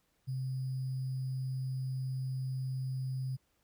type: tone with sample-and-hold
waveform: sine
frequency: 130.81 Hz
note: C3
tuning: in tune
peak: -33 dBFS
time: 0.27-3.37 s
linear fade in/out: 20 ms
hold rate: 4900 Hz
effects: pink hiss -75 dBFS RMS until 3.63 s